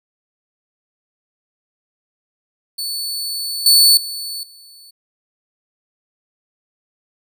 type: tone with level steps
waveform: sawtooth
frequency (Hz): 4461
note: C#8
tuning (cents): +10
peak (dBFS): -19 / -5 / -22 / -38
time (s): 2.78-4.91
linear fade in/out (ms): 10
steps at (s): 3.66 / 3.97 / 4.43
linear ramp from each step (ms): 2
effects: none